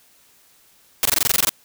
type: noise bursts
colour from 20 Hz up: white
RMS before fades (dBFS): -17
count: 11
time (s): 1.03-1.493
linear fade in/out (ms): 0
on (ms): 23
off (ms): 21
effects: white hiss -55 dBFS RMS until 1.64 s